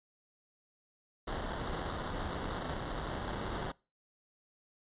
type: noise with sample-and-hold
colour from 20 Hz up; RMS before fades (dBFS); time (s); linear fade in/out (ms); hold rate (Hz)
pink; -38; 1.27-3.72; 10; 2450
effects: noise-tail reverb RT60 0.3 s tail -23 dB re dry + resampled to 8000 Hz